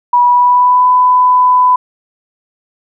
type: tone with pitch glide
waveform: sine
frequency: 974 to 1000.2 Hz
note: B5 to B5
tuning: -24 to +22 cents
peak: -5 dBFS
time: 0.13-1.76 s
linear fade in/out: 5 ms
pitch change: +46 cents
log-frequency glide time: 0.25-0.87 s
effects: none